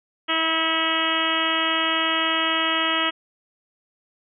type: harmonic tone with a mistuned harmonic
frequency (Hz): 323.7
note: E4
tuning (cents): -31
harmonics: 1 / 2 / 3 / 4 / 5 / 6 / 7 / 8 / 9 / 10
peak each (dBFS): -30 / -31 / -31 / -26 / -32 / -28 / -31 / -31 / -26 / -28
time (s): 0.28-3.11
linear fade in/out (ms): 20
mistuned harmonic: 7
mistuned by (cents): -29
effects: none